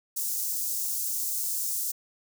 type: high-pass noise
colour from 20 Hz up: white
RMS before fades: -30 dBFS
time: 0.16-1.92 s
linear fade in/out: 10 ms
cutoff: 5900 Hz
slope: 24 dB/octave
effects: none